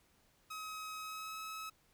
sawtooth tone with pitch glide, 1272 to 1288.3 Hz, D#6 to E6, +38 to -40 cents, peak -39 dBFS, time 0.5-1.7 s, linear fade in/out 10 ms, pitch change +22 cents, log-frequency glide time 0.98-1.39 s, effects pink hiss -71 dBFS RMS until 1.93 s

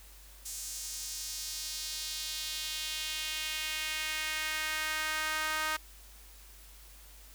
sawtooth tone with high-pass filter sweep, 311.1 Hz, D#4, in tune, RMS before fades -36 dBFS, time 0.45-5.77 s, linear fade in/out 10 ms, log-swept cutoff 7100 to 1300 Hz, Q 1.6, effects added 50 Hz sine -53 dBFS peak until 7.34 s + white hiss -56 dBFS RMS until 7.34 s

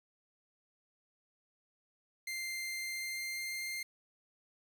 sawtooth tone with pitch glide, 2093 to 2105 Hz, C7 to C7, 0 to +10 cents, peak -34 dBFS, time 2.27-3.83 s, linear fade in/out 5 ms, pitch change +10 cents, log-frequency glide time 2.79-3.65 s, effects 10-bit

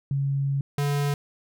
sine / square tone pair in turn, 138.59 / 143.48 Hz, C#3 / D3, 0 / -40 cents, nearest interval minor second, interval 60 cents, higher second, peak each -22 / -23 dBFS, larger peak first, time 0.11-0.61 / 0.78-1.14 s, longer first, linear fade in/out 2 ms, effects none

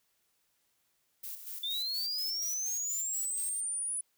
violet noise with tremolo, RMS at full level -41 dBFS, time 1.23-3.61 s, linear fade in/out 10 ms, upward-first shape square, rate 4.2 Hz, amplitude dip 55%
sine linear sweep, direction up, 3500 to 10000 Hz, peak -32 dBFS, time 1.63-4.01 s, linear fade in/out 5 ms
effects white hiss -75 dBFS RMS until 4.17 s

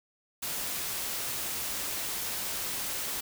white noise, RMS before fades -34 dBFS, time 0.42-3.21 s, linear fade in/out 10 ms, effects none

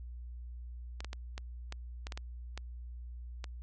clicks, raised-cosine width 0.2 ms, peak -24 dBFS, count 10, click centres 1.005 / 1.046 / 1.131 / 1.379 / 1.724 / 2.069 / 2.122 / 2.175 / 2.576 / 3.442 s, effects added 60 Hz sine -42 dBFS peak until 3.62 s + resampled to 22050 Hz

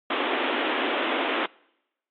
pink band-pass noise, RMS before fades -26 dBFS, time 0.1-1.46 s, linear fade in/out 5 ms, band 250 to 3500 Hz, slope 96 dB/octave, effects noise-tail reverb RT60 0.9 s tail -26 dB re dry + AAC 48 kbps

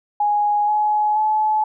sine tone with pitch steps, 830 / 844.5 / 859.3 Hz, G#5 / G#5 / A5, -1 / +29 / -41 cents, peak -15 dBFS, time 0.2-1.64 s, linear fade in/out 5 ms, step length 480 ms, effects none

